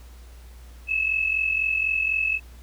sine tone pair together, 2593 / 2637 Hz, E7 / E7, -29 / 0 cents, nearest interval unison, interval 29 cents, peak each -22 / -27 dBFS, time 0.87-2.4 s, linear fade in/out 50 ms, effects added 60 Hz sine -42 dBFS peak until 2.62 s + pink hiss -54 dBFS RMS until 2.62 s

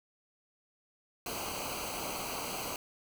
pink noise with comb filter, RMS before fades -38 dBFS, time 1.26-2.76 s, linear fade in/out 2 ms, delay 0.56 ms, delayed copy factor -0.8, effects none

